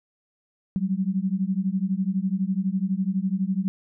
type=beating tone pair; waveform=sine; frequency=184.5 / 196.5 Hz; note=F#3 / G3; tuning=-5 / +4 cents; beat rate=12 Hz; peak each=-25 / -25 dBFS; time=0.76-3.68 s; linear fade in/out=0 ms; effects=none